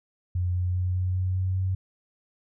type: tone with pitch steps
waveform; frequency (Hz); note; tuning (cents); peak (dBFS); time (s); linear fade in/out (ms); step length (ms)
sine; 89.5 / 90.23 / 90.96 / 91.7 / 92.44 / 93.19 / 93.95; F2 / F#2 / F#2 / F#2 / F#2 / F#2 / F#2; +43 / -43 / -29 / -15 / -1 / +13 / +27; -23; 0.35-1.75; 5; 200
effects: none